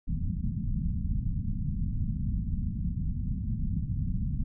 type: low-pass noise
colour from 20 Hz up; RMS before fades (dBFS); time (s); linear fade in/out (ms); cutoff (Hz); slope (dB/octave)
pink; -30; 0.07-4.44; 10; 220; 48
effects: none